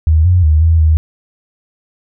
sine tone with pitch steps, 78.9 / 90 / 77.2 / 81.7 / 78.7 Hz, D#2 / F#2 / D#2 / E2 / D#2, +25 / -47 / -13 / -15 / +20 cents, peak -6 dBFS, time 0.07-0.97 s, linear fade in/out 0 ms, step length 180 ms, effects none

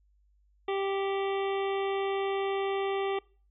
harmonic tone with a mistuned harmonic, 392 Hz, G4, in tune, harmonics 1 / 2 / 3 / 5 / 6 / 7 / 8 / 9, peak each -29 / -35 / -39 / -43 / -45 / -46 / -47 / -48 dBFS, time 0.68-3.19 s, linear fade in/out 5 ms, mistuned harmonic 6, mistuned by -36 cents, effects noise-tail reverb RT60 0.4 s tail -24 dB re dry + added 50 Hz sine -63 dBFS peak until 3.5 s

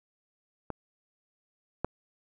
clicks, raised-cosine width 1 ms, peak -20 / -14 dBFS, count 2, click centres 0.703 / 1.846 s, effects none

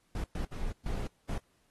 brown noise bursts at uneven times, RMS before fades -34 dBFS, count 5, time 0.15-0.24 / 0.35-0.45 / 0.52-0.72 / 0.86-1.07 / 1.29-1.38 s, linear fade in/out 2 ms, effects pink hiss -72 dBFS RMS until 1.7 s + AAC 32 kbps

